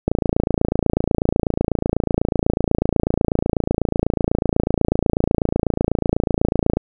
click train, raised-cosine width 2 ms, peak -3 dBFS, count 189, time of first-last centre 0.08-6.77 s, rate 28.1 Hz, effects none

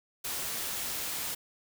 white noise, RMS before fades -35 dBFS, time 0.24-1.35 s, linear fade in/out 10 ms, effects none

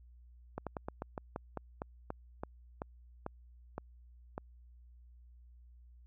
slowing click train, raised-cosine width 1 ms, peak -24 dBFS, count 15, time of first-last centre 0.58-4.379 s, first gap 87 ms, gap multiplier 1.16, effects added 60 Hz sine -55 dBFS peak until 6.06 s

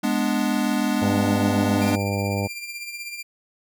square chord, G# diminished, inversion none, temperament equal, 207.7 / 246.9 / 293.7 Hz, G#3 / B3 / D4, 0 / 0 / 0 cents, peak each -25 / -25 / -26 dBFS, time 0.03-1.96 s, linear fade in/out 10 ms
harmonic tone, 100 Hz, G2, 35 cents sharp, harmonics 1 / 2 / 3 / 4 / 5 / 6 / 7 / 8 / 9, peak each -25 / -28 / -33 / -34 / -31 / -32 / -37 / -35 / -38 dBFS, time 1.01-2.48 s, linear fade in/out 20 ms
sawtooth tone with tremolo, 2379 Hz, D7, 22 cents sharp, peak -26 dBFS, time 1.81-3.23 s, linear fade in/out 10 ms, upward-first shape triangle, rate 16 Hz, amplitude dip 60%
effects none

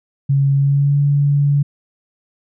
sine tone with pitch glide, 138.59 to 142.98 Hz, C#3 to D3, 0 to -46 cents, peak -11 dBFS, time 0.29-1.63 s, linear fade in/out 10 ms, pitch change +54 cents, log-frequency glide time 0.54-0.98 s, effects none

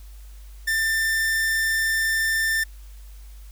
45% pulse tone, 1787 Hz, A6, 26 cents sharp, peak -20 dBFS, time 0.67-2.64 s, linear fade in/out 10 ms, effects added 50 Hz sine -39 dBFS peak until 3.51 s + white hiss -55 dBFS RMS until 3.51 s

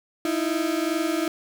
35% pulse tone pair together, 312.9 / 335.3 Hz, D#4 / E4, +10 / +30 cents, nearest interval minor second, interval 120 cents, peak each -24 dBFS, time 0.25-1.28 s, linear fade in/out 2 ms, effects none

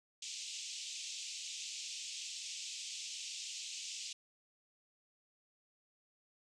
white band-pass noise, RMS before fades -45 dBFS, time 0.22-4.13 s, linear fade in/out 5 ms, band 2500 to 7600 Hz, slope 48 dB/octave, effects none

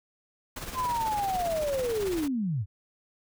pink noise with tremolo, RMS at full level -36 dBFS, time 0.56-2.28 s, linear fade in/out 5 ms, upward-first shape sine, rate 18 Hz, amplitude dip 55%
sine linear sweep, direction down, 1046.5 to 87 Hz, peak -26 dBFS, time 0.74-2.66 s, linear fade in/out 50 ms
effects none

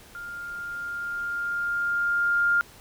sine tone with level ramp, 1404 Hz, F6, 9 cents sharp, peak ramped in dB -35 to -18 dBFS, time 0.15-2.61 s, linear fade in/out 0 ms, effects pink hiss -50 dBFS RMS until 2.8 s

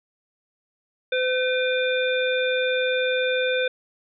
harmonic tone with a mistuned harmonic, 509 Hz, C5, 48 cents flat, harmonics 1 / 3 / 5 / 7, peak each -22 / -27 / -29 / -30 dBFS, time 1.12-3.68 s, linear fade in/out 5 ms, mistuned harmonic 5, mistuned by -94 cents, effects none

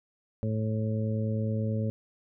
harmonic tone, 109.4 Hz, A2, 9 cents flat, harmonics 1 / 2 / 3 / 4 / 5, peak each -28 / -32 / -44 / -39 / -38 dBFS, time 0.43-1.9 s, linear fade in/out 0 ms, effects none

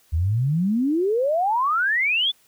sine exponential sweep, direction up, 75 to 3549 Hz, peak -18 dBFS, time 0.12-2.32 s, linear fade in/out 20 ms, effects white hiss -59 dBFS RMS until 2.47 s

